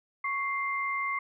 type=tone pair together; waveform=sine; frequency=1108.7 / 2094 Hz; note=C#6 / C7; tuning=0 / +1 cents; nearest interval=major seventh; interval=1101 cents; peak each=-31 / -31 dBFS; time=0.24-1.19 s; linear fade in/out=5 ms; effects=none